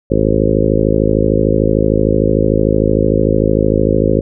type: harmonic tone with a mistuned harmonic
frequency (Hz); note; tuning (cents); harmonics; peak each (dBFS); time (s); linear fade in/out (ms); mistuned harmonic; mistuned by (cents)
53.3; G#1; +46; 1 / 2 / 3 / 4 / 5 / 6 / 7 / 8 / 9 / 10; -19 / -19 / -19 / -19 / -19 / -19 / -19 / -19 / -19 / -19; 0.1-4.21; 10; 1; +37
effects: none